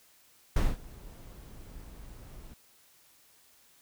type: noise with ADSR envelope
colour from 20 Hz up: brown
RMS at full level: -23 dBFS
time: 0.56-2.54 s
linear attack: 5 ms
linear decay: 200 ms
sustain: -24 dB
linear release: 6 ms
effects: white hiss -62 dBFS RMS until 3.81 s